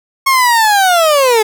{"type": "linear sweep", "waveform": "30% pulse", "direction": "down", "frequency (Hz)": [1095, 419.8], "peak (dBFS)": -5, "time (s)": [0.26, 1.43], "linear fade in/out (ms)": 10, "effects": []}